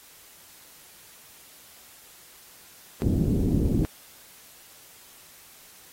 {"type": "low-pass noise", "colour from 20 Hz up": "white", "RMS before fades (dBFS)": -23, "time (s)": [3.02, 3.85], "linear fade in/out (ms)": 0, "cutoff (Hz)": 300, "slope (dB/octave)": 24, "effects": ["white hiss -51 dBFS RMS until 5.92 s", "AAC 48 kbps"]}